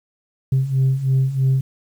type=beating tone pair; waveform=sine; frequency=130.81 / 133.91 Hz; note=C3 / C3; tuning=0 / +41 cents; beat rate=3.1 Hz; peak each=-19 / -15 dBFS; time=0.52-1.61 s; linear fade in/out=5 ms; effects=tanh soft clip ceiling -11 dBFS + 8-bit